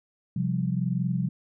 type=chord; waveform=sine; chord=C suspended fourth; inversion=none; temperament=equal; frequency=130.81 / 174.61 / 196 Hz; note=C3 / F3 / G3; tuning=0 / 0 / 0 cents; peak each=-28 / -27 / -31 dBFS; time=0.36-1.29 s; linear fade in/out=5 ms; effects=none